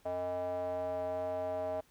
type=tone with band-pass filter; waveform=square; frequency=89.9 Hz; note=F#2; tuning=49 cents flat; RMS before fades=-36 dBFS; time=0.05-1.81 s; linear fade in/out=10 ms; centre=670 Hz; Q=8.2; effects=pink hiss -67 dBFS RMS until 1.9 s